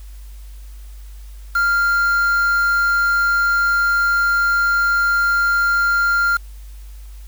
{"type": "tone with quantisation", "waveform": "triangle", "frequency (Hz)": 1396.9, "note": "F6", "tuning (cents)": 0, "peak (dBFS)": -12, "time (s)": [1.55, 6.37], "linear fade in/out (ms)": 5, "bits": 5, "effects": ["added 50 Hz sine -33 dBFS peak until 7.27 s", "white hiss -51 dBFS RMS until 7.27 s"]}